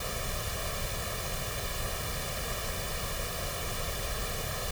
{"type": "noise with comb filter", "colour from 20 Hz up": "pink", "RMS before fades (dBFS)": -34, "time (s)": [0, 4.71], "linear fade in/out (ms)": 5, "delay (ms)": 1.7, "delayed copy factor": 0.75, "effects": []}